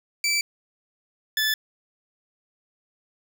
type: tone pair in turn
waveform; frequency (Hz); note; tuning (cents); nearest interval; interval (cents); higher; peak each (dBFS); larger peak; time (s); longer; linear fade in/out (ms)
20% pulse; 2322 / 1739.5; D7 / A6; -20 / -20; perfect fourth; 500; first; -16; neither; 0.24-0.41 / 1.37-1.54; neither; 2
effects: none